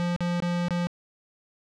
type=tone with dropouts; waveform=square; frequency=174.61 Hz; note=F3; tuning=in tune; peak=-25 dBFS; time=0-0.87 s; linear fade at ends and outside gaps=0 ms; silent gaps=0.163-0.206 / 0.402-0.423 / 0.684-0.707 s; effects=low-pass 5000 Hz 12 dB/octave